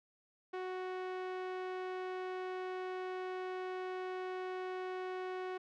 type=tone with low-pass filter; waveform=sawtooth; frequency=370 Hz; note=F#4; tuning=in tune; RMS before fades=-41 dBFS; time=0.53-5.58 s; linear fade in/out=10 ms; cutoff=2300 Hz; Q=0.71; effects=none